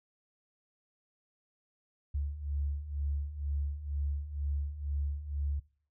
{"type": "beating tone pair", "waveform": "sine", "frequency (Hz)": [70.3, 72.4], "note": ["C#2", "D2"], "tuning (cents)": [25, -24], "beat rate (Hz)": 2.1, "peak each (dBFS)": [-38, -33], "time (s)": [2.14, 5.6], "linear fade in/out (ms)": 10, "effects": ["noise-tail reverb RT60 0.5 s tail -22 dB re dry"]}